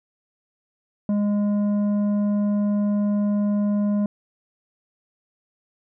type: tone with tanh clipping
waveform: sine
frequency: 205.7 Hz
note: G#3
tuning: 16 cents flat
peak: -20 dBFS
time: 1.09-4.06 s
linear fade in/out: 2 ms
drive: 8 dB
effects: none